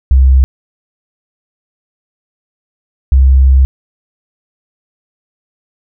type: tone pair in turn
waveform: sine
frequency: 65.7 / 66.23 Hz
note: C2 / C2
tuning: +8 / +22 cents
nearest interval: unison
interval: 14 cents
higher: second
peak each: -3 dBFS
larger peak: neither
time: 0.11-0.44 / 3.12-3.65 s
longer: second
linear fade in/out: 0 ms
effects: none